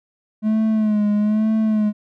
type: tone with vibrato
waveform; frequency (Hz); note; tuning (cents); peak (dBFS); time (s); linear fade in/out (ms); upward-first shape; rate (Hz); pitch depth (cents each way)
triangle; 213.6; G#3; +49; -13; 0.42-1.93; 50; sine; 1.1; 50
effects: none